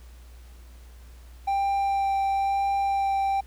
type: tone with vibrato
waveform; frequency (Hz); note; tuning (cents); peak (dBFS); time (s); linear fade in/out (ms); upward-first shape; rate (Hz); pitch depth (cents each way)
triangle; 788; G5; +9; -20; 1.47-3.41; 10; sine; 1; 9
effects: added 60 Hz sine -44 dBFS peak until 3.46 s + pink hiss -57 dBFS RMS until 3.46 s